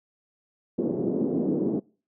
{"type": "band-pass noise", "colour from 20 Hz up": "pink", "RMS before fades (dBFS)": -26, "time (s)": [0.78, 1.8], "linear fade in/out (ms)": 10, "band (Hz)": [210, 420], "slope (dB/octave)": 24, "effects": ["noise-tail reverb RT60 0.4 s tail -25 dB re dry"]}